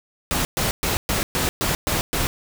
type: noise bursts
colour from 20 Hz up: pink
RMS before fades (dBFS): -22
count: 8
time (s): 0.31-2.27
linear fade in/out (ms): 0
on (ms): 140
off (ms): 120
effects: none